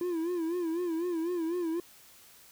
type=tone with vibrato; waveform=triangle; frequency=340 Hz; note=F4; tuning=46 cents flat; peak=-27 dBFS; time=0.01-1.8 s; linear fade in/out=2 ms; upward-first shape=sine; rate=4 Hz; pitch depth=100 cents each way; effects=white hiss -56 dBFS RMS until 2.51 s